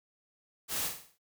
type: noise with echo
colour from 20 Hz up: white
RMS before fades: -34 dBFS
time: 0.68-0.91 s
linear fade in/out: 50 ms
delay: 46 ms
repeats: 6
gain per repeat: -6 dB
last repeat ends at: 1.186 s
effects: none